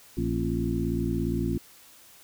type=harmonic tone with a mistuned harmonic; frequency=57.3 Hz; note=A#1; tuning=29 cents flat; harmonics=1 / 2 / 3 / 4 / 5 / 6; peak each=-32 / -32 / -32 / -32 / -32 / -32 dBFS; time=0.17-1.58 s; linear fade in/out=5 ms; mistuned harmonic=5; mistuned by=-91 cents; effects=white hiss -53 dBFS RMS until 2.23 s